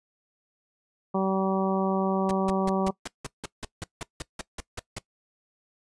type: harmonic tone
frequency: 191.6 Hz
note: G3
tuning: 39 cents flat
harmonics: 1 / 2 / 3 / 4 / 5 / 6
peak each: -26 / -29 / -31 / -32 / -33 / -34 dBFS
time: 1.14-2.91 s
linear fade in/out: 10 ms
type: noise bursts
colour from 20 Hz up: pink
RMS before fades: -34 dBFS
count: 15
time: 2.29-4.985 s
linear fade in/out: 2 ms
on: 21 ms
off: 170 ms
effects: noise-tail reverb RT60 0.1 s tail -20 dB re dry + resampled to 22050 Hz